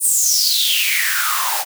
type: noise with high-pass filter sweep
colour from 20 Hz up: white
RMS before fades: -17 dBFS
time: 0-1.65 s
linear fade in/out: 50 ms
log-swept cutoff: 9500 to 720 Hz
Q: 7.4
effects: none